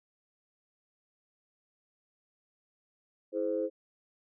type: tone cluster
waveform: sine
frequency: 326.6 / 423.9 / 520 Hz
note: E4 / G#4 / C5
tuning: -16 / +35 / -11 cents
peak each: -34 / -34 / -31 dBFS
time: 3.32-3.7 s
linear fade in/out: 50 ms
effects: tanh soft clip ceiling -19 dBFS